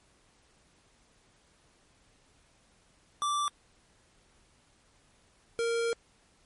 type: tone pair in turn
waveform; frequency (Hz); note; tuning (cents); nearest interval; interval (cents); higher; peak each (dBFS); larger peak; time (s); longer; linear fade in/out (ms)
square; 1170 / 464.3; D6 / A#4; -7 / -7; octave + major third; 1600; first; -28; neither; 3.22-3.48 / 5.59-5.93; second; 0
effects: pink hiss -65 dBFS RMS until 6.45 s + MP3 48 kbps